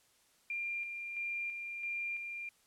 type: tone with tremolo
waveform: sine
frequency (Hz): 2391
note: D7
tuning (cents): +30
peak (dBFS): -35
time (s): 0.5-2.49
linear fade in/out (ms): 2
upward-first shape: square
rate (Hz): 1.5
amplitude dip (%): 40
effects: white hiss -69 dBFS RMS until 2.66 s + low-pass 11000 Hz 12 dB/octave